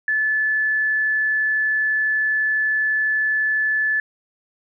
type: tone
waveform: sine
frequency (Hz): 1734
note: A6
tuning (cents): -26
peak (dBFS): -17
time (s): 0.08-4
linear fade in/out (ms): 2
effects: none